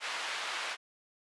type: band-pass noise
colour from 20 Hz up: white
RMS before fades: -37 dBFS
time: 0-0.77 s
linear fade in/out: 50 ms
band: 800 to 2800 Hz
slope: 12 dB/octave
effects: resampled to 24000 Hz